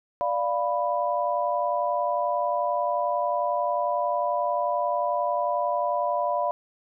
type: chord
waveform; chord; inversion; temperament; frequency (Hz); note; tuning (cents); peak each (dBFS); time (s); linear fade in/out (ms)
sine; B diminished; first; equal; 587.3 / 698.5 / 987.8; D5 / F5 / B5; 0 / 0 / 0; -27; 0.21-6.51; 0
effects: none